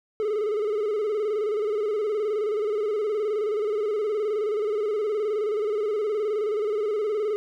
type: tone with vibrato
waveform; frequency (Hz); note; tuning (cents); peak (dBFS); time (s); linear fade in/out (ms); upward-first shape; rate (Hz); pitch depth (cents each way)
triangle; 422.9; G#4; +31; -21; 0.2-7.36; 0; square; 19; 60
effects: none